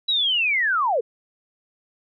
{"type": "linear sweep", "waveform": "sine", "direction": "down", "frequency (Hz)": [3951, 415.3], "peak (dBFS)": -18, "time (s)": [0.08, 1.01], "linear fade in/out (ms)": 10, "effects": []}